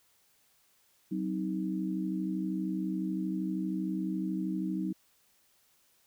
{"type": "chord", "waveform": "sine", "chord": "C diminished", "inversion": "second", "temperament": "just", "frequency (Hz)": [188.37, 261.6, 314], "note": ["Gb3", "C4", "Eb4"], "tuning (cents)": [31, 0, 16], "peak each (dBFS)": [-33, -39, -34], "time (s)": [1.11, 4.93], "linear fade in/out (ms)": 10, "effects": ["white hiss -68 dBFS RMS until 6.06 s"]}